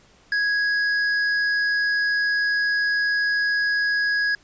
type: tone with tanh clipping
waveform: sine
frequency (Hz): 1661.2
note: G#6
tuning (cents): 0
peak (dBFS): -21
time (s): 0.32-4.35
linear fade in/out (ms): 2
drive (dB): 13
effects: pink hiss -55 dBFS RMS until 4.43 s + resampled to 16000 Hz